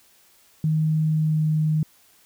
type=tone with pitch glide; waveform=sine; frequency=156.4 to 155.14 Hz; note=D#3 to D#3; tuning=+9 to -5 cents; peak=-18 dBFS; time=0.64-1.83 s; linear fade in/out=2 ms; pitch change=-14 cents; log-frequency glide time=1.04-1.46 s; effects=white hiss -57 dBFS RMS until 2.25 s